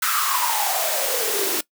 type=noise with high-pass filter sweep; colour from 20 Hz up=white; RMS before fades=-22 dBFS; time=0.02-1.61 s; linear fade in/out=5 ms; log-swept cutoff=1400 to 330 Hz; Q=8.3; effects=noise-tail reverb RT60 0.1 s tail -20 dB re dry